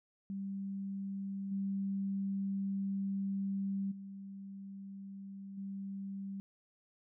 sine tone with level steps, 196 Hz, G3, in tune, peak -37 / -33 / -44 / -39 dBFS, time 0.3-6.4 s, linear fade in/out 0 ms, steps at 1.51 / 3.91 / 5.57 s, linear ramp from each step 10 ms, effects none

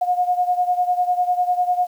sine beating tone pair, 717 / 727 Hz, F5 / F#5, +45 / -31 cents, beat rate 10 Hz, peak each -18 / -22 dBFS, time 0.01-1.87 s, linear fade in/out 10 ms, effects 8-bit

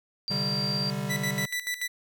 sine tone, 4718 Hz, D8, 7 cents sharp, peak -28 dBFS, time 0.28-0.9 s, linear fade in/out 0 ms
square chord, C suspended second, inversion none, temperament equal with one note detuned, 129.38 / 146.83 / 196 Hz, C3 / D3 / G3, -19 / 0 / 0 cents, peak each -36 / -34 / -33 dBFS, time 0.3-1.46 s, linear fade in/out 10 ms
sawtooth tone with tremolo, 1976 Hz, B6, in tune, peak -24 dBFS, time 1.09-1.88 s, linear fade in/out 20 ms, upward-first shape square, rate 6.9 Hz, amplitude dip 75%
effects none

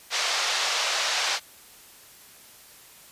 white band-pass noise, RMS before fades -26 dBFS, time 0.1-1.4 s, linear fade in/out 50 ms, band 550 to 5800 Hz, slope 24 dB/octave, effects white hiss -50 dBFS RMS until 3.11 s + resampled to 32000 Hz

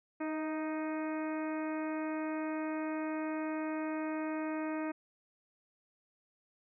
harmonic tone with a mistuned harmonic, 311.1 Hz, D#4, in tune, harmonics 1 / 2 / 3 / 4 / 5 / 6 / 7 / 8, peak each -35 / -41 / -45 / -47 / -49 / -51 / -52 / -53 dBFS, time 0.2-4.92 s, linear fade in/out 10 ms, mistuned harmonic 2, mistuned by +21 cents, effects none

